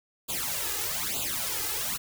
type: noise with flanger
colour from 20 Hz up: white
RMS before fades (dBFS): -31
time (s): 0.28-1.98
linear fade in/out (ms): 20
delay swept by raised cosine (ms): 0.26 to 2.46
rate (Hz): 1.1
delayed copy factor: +0.95
effects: none

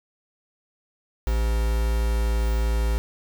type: tone with quantisation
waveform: triangle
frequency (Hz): 56.3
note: A1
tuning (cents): +40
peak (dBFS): -18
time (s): 1.27-2.98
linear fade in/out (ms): 0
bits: 5
effects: none

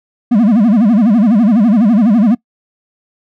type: tone with vibrato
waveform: triangle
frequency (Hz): 220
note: A3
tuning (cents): 0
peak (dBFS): -4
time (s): 0.31-2.35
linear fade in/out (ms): 10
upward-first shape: sine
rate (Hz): 12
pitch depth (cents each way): 210
effects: noise-tail reverb RT60 0.1 s tail -22 dB re dry

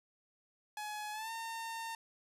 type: tone with pitch glide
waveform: sawtooth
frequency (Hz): 844 to 909.8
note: G#5 to A#5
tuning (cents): +28 to -42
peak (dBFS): -36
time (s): 0.77-1.95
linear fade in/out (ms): 2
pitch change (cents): +130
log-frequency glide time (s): 1.12-1.31
effects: resampled to 32000 Hz

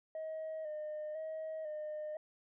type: tone with vibrato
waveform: sine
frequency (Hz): 621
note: D#5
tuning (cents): -3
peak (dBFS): -37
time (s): 0.15-2.17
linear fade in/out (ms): 2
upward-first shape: square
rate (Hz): 1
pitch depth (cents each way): 34
effects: tanh soft clip ceiling -37 dBFS

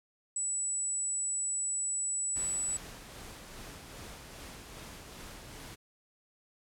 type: tone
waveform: sine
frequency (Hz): 7900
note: B8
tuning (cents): 0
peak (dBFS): -30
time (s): 0.36-2.77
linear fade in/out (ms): 5
type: noise with tremolo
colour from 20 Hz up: pink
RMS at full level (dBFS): -46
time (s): 2.35-5.76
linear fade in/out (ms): 20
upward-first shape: sine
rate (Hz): 2.5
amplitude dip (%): 30
effects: low-pass 12000 Hz 12 dB/octave

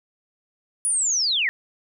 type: linear sweep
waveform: sine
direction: down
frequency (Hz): 9960 to 1760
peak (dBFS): -19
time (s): 0.85-1.49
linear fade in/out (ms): 0
effects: none

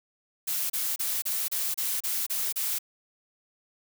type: noise bursts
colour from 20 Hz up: blue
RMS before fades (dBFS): -29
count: 9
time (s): 0.47-2.788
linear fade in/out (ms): 10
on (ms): 230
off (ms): 31
effects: none

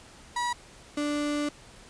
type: tone pair in turn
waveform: 35% pulse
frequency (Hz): 967 / 293.7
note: B5 / D4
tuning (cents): -37 / 0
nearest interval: octave + major sixth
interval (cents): 2063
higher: first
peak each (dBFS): -25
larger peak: neither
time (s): 0.36-0.53 / 0.97-1.49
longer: second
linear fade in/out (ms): 5
effects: pink hiss -51 dBFS RMS until 1.89 s + resampled to 22050 Hz

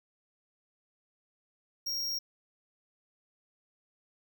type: tone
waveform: square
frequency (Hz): 5588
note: F8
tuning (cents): 0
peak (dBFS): -32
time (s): 1.86-2.19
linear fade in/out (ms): 10
effects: none

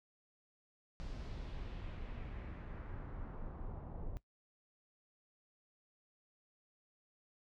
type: noise with low-pass filter sweep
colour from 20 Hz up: brown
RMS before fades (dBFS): -45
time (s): 1-4.17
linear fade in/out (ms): 0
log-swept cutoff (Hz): 5500 to 750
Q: 1.4
effects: noise-tail reverb RT60 0.1 s tail -18 dB re dry

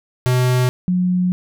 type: tone pair in turn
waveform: square / sine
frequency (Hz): 126 / 180.95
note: B2 / F#3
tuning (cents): +35 / -38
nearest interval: tritone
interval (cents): 627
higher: second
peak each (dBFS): -14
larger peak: neither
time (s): 0.26-0.69 / 0.88-1.32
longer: second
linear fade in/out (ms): 0
effects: none

